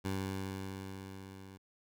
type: tone with level ramp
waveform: 15% pulse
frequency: 96.1 Hz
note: G2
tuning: 34 cents flat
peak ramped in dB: -27 to -44 dBFS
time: 0.04-1.58 s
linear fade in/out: 20 ms
effects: none